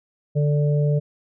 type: harmonic tone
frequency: 146.83 Hz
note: D3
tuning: in tune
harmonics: 1 / 3 / 4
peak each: -17 / -27 / -29 dBFS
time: 0.35-1 s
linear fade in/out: 20 ms
effects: none